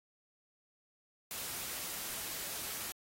white noise, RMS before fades -41 dBFS, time 1.31-2.92 s, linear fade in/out 0 ms, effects AAC 48 kbps

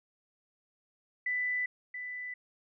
sine tone with echo, 1990 Hz, B6, 13 cents sharp, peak -29 dBFS, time 1.26-1.66 s, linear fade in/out 5 ms, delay 680 ms, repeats 1, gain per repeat -8 dB, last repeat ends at 2.34 s, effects none

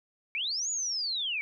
sine linear two-way sweep, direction up then down, 2222 to 6940 to 2222 Hz, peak -29 dBFS, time 0.35-1.41 s, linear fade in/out 0 ms, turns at 0.7 s, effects none

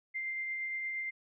sine tone with tremolo, 2093 Hz, C7, in tune, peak -33 dBFS, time 0.14-1.11 s, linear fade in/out 20 ms, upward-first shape triangle, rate 8.6 Hz, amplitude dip 25%, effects none

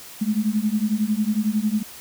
sine beating tone pair, 207.7 / 218.7 Hz, G#3 / A3, 0 / -10 cents, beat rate 11 Hz, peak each -22 dBFS, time 0.21-1.83 s, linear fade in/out 10 ms, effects white hiss -41 dBFS RMS until 2 s

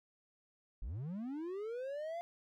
triangle linear sweep, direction up, 39.19 to 698.5 Hz, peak -37 dBFS, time 0.82-2.21 s, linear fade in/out 0 ms, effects none

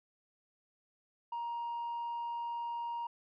triangle tone with tanh clipping, 941 Hz, A#5, 16 cents sharp, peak -36 dBFS, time 1.32-3.07 s, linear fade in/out 5 ms, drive 6 dB, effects none

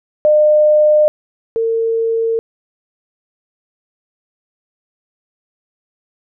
sine tone pair in turn, 605 / 454.2 Hz, D#5 / A#4, -49 / -45 cents, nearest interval perfect fourth, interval 496 cents, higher first, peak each -7 / -13 dBFS, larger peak first, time 0.25-1.08 / 1.56-2.39 s, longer neither, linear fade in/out 0 ms, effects none

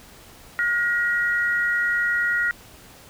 sine tone pair together, 1430.4 / 1900 Hz, F6 / A#6, +41 / +33 cents, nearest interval perfect fourth, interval 492 cents, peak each -22 dBFS, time 0.59-2.51 s, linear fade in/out 0 ms, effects pink hiss -47 dBFS RMS until 3.09 s

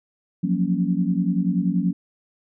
sine chord, Gb major seventh, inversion third, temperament equal, 174.61 / 185 / 233.1 / 277.2 Hz, F3 / Gb3 / Bb3 / Db4, 0 / 0 / 0 / 0 cents, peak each -23 / -22 / -28 / -27 dBFS, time 0.43-1.93 s, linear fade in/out 10 ms, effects none

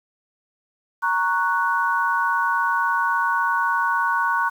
sine chord, F# major, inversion first, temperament equal, 932.3 / 1108.7 / 1480 Hz, A#5 / C#6 / F#6, 0 / 0 / 0 cents, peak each -23 / -23 / -22 dBFS, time 1.02-4.5 s, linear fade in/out 20 ms, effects 8-bit

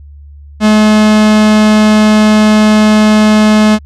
45% pulse tone, 213.8 Hz, A3, 49 cents flat, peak -4 dBFS, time 0.6-3.79 s, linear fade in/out 50 ms, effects added 72 Hz sine -30 dBFS peak until 3.85 s + low-pass 7000 Hz 12 dB/octave

